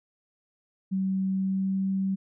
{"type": "tone with pitch glide", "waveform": "sine", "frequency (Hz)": [190.8, 192.46], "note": ["G3", "G3"], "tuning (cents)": [-47, -32], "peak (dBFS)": -24, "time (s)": [0.91, 2.16], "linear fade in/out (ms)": 20, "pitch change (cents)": 15, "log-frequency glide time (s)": [1.3, 1.84], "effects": []}